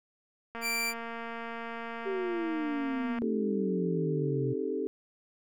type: click train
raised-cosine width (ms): 0.5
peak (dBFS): -25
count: 610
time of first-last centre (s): 0.55-3.186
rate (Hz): 231
type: tone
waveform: sawtooth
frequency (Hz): 2349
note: D7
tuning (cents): 0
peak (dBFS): -26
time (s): 0.61-0.94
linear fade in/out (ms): 50
type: exponential sweep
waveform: sine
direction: down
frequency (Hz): 396.6 to 127.9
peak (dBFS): -30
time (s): 2.05-4.54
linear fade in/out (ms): 20
type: chord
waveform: sine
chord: A half-diminished seventh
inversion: first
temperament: equal with one note detuned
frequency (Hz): 266 / 311.1 / 392 / 440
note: C4 / Eb4 / G4 / A4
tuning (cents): +29 / 0 / 0 / 0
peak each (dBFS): -37 / -37 / -34 / -34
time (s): 3.22-4.87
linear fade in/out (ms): 0
effects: none